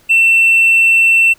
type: tone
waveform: triangle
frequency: 2690 Hz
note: E7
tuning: 34 cents sharp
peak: -4 dBFS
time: 0.09-1.34 s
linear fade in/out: 20 ms
effects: tanh soft clip ceiling -1 dBFS + pink hiss -49 dBFS RMS until 1.38 s